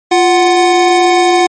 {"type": "tone pair together", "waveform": "square", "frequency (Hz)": [349.7, 741], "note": ["F4", "F#5"], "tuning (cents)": [2, 2], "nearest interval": "octave + minor second", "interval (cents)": 1300, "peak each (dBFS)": -10, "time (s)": [0.11, 1.47], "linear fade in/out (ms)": 10, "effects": ["MP3 32 kbps"]}